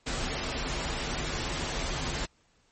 pink noise with comb filter, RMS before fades -32 dBFS, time 0.06-2.26 s, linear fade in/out 10 ms, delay 9.9 ms, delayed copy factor -0.55, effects pink hiss -67 dBFS RMS until 2.71 s + MP3 32 kbps

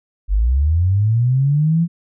sine linear sweep, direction up, 44.96 to 172.5 Hz, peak -12 dBFS, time 0.28-1.88 s, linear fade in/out 50 ms, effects none

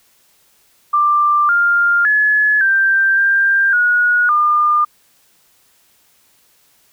sine tone with pitch steps, 1184 / 1401 / 1705 / 1574 / 1589 / 1452 / 1205 Hz, D6 / F6 / G#6 / G6 / G6 / F#6 / D6, +14 / +5 / +45 / +7 / +23 / -33 / +44 cents, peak -10 dBFS, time 0.93-4.85 s, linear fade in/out 10 ms, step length 560 ms, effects white hiss -55 dBFS RMS until 6.92 s

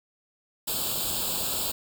white noise with comb filter, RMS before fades -29 dBFS, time 0.67-1.72 s, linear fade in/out 10 ms, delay 0.25 ms, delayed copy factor +0.9, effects none

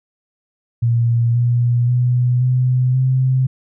sine tone with pitch steps, 117.5 / 120.52 / 123.63 / 126.81 / 130.07 Hz, A#2 / B2 / B2 / B2 / C3, +14 / -42 / +2 / +46 / -10 cents, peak -12 dBFS, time 0.82-3.47 s, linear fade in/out 10 ms, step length 530 ms, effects none

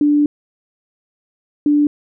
sine tone pair in turn, 293.7 / 293.7 Hz, D4 / D4, 0 / 0 cents, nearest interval unison, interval 0 cents, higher neither, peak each -10 dBFS, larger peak neither, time 0.01-0.26 / 1.66-1.87 s, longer first, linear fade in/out 2 ms, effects none

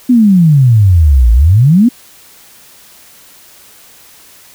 sine exponential two-way sweep, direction down then up, 257.4 to 55 to 257.4 Hz, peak -3 dBFS, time 0.09-1.89 s, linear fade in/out 10 ms, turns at 1.32 s, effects white hiss -40 dBFS RMS until 4.54 s

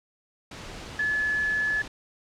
sine tone in noise, 1717 Hz, A6, 43 cents flat, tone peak -23 dBFS, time 0.99-1.82 s, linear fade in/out 5 ms, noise pink, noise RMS -40 dBFS, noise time 0.51-1.88 s, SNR +14 dB, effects low-pass 6000 Hz 12 dB/octave

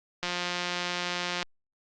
click train, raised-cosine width 0.2 ms, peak -13 dBFS, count 213, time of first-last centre 0.23-1.428 s, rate 177 Hz, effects low-pass 6000 Hz 12 dB/octave + Opus 48 kbps

